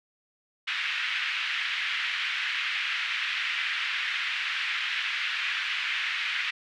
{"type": "band-pass noise", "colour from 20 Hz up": "white", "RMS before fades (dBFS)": -30, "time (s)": [0.67, 6.51], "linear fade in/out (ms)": 10, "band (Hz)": [1600, 2900], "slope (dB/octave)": 24, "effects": []}